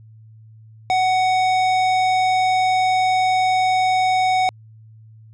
sine tone with tanh clipping, 745 Hz, F#5, 12 cents sharp, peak -17 dBFS, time 0.9-4.49 s, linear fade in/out 0 ms, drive 18 dB, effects added 110 Hz sine -42 dBFS peak until 5.33 s + low-pass 7000 Hz 12 dB/octave

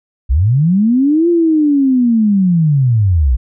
sine linear two-way sweep, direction up then down, 55 to 348.4 to 55 Hz, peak -8 dBFS, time 0.29-3.37 s, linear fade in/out 20 ms, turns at 1.29 s, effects none

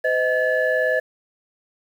sine tone cluster, 510 / 628 / 1724 Hz, C5 / D#5 / A6, -44 / +16 / -36 cents, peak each -21 dBFS, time 0.04-1 s, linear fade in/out 10 ms, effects tanh soft clip ceiling -10 dBFS + 8-bit

